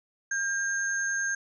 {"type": "tone pair together", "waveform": "sine", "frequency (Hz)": [1602, 6394], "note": ["G6", "G8"], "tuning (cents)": [37, 33], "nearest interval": "2 octaves", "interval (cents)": 2396, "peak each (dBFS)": [-27, -33], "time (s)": [0.31, 1.35], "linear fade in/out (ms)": 5, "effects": []}